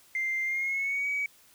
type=tone with pitch glide; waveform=sine; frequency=2093 to 2269 Hz; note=C7 to C#7; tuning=0 to +40 cents; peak=-26 dBFS; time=0.15-1.26 s; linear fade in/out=2 ms; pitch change=+140 cents; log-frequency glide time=0.44-1.08 s; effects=tanh soft clip ceiling -23 dBFS + white hiss -59 dBFS RMS until 1.54 s